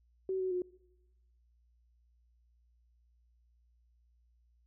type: tone with pitch steps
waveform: sine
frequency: 378.9 / 373.3 / 361.2 Hz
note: F#4 / F#4 / F#4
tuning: +41 / +15 / -42 cents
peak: -31 dBFS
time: 0.29-0.62 s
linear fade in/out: 2 ms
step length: 110 ms
effects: noise-tail reverb RT60 1.0 s tail -24 dB re dry + added 59 Hz sine -66 dBFS peak until 4.66 s